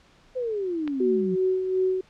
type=exponential sweep; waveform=sine; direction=down; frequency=523.3 to 174.61 Hz; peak=-25 dBFS; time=0.35-1.36 s; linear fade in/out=20 ms
type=click; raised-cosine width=0.3 ms; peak=-20 dBFS; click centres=0.877 s
type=tone with tremolo; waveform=sine; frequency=373.7 Hz; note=F#4; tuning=17 cents sharp; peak=-19 dBFS; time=1-2.01 s; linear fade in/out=5 ms; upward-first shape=sine; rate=2.7 Hz; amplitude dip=50%
effects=pink hiss -57 dBFS RMS until 2.09 s + low-pass 5000 Hz 12 dB/octave